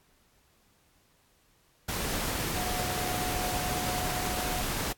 sine tone in noise, 728 Hz, F#5, 28 cents flat, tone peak -35 dBFS, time 2.56-4.62 s, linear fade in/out 10 ms, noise pink, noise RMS -32 dBFS, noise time 1.88-4.93 s, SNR -6 dB, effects pink hiss -66 dBFS RMS until 4.97 s + AAC 64 kbps

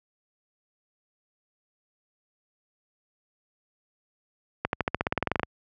accelerating click train, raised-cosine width 0.5 ms, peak -9 dBFS, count 15, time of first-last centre 4.65-5.432 s, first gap 81 ms, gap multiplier 0.94, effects high-pass 60 Hz 12 dB/octave

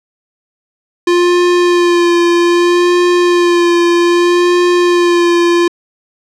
square tone with vibrato, 349.2 Hz, F4, in tune, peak -8 dBFS, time 1.07-5.68 s, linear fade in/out 5 ms, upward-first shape sine, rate 0.63 Hz, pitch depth 22 cents each way, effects low-pass 6000 Hz 12 dB/octave

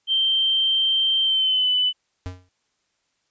sine tone with pitch glide, 3136 to 2996 Hz, G7 to F#7, 0 to +21 cents, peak -17 dBFS, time 0.07-1.93 s, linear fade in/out 50 ms, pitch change -79 cents, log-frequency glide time 1.23-1.71 s
square tone with exponential decay, 91.1 Hz, F#2, 26 cents flat, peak -26 dBFS, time 2.26-2.49 s, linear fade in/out 0 ms, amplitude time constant 50 ms
effects white hiss -71 dBFS RMS until 3.3 s + resampled to 16000 Hz

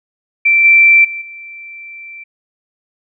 sine tone with level steps, 2343 Hz, D7, 5 cents flat, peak -7 / -4 / -21 / -29 dBFS, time 0.45-2.24 s, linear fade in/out 10 ms, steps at 0.64 / 1.04 / 1.21 s, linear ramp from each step 10 ms, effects none

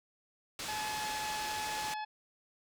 white low-pass noise, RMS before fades -41 dBFS, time 0.59-1.94 s, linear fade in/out 2 ms, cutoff 6200 Hz, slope 12 dB/octave
harmonic tone, 855 Hz, A5, 50 cents flat, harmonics 1 / 2 / 3 / 4 / 5 / 6, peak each -37 / -45 / -49 / -52 / -54 / -56 dBFS, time 0.68-2.05 s, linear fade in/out 10 ms
effects none

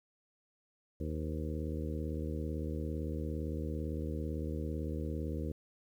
harmonic tone with a mistuned harmonic, 77.78 Hz, D#2, in tune, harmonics 1 / 2 / 3 / 4 / 5 / 6 / 7, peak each -37 / -42 / -43 / -43 / -47 / -46 / -49 dBFS, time 1-5.52 s, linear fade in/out 5 ms, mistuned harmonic 7, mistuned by -59 cents, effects 11-bit

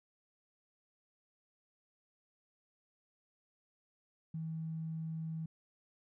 triangle tone with tanh clipping, 160.9 Hz, E3, 42 cents flat, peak -37 dBFS, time 4.34-5.46 s, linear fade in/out 5 ms, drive 3 dB, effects none

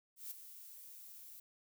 violet noise with ADSR envelope, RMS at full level -44 dBFS, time 0.16-1.4 s, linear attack 150 ms, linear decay 13 ms, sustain -10 dB, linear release 4 ms, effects none

